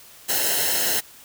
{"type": "noise with comb filter", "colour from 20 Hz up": "white", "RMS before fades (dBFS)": -22, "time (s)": [0.28, 1.01], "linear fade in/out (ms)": 20, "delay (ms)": 0.85, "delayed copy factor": -0.75, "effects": ["white hiss -47 dBFS RMS until 1.24 s"]}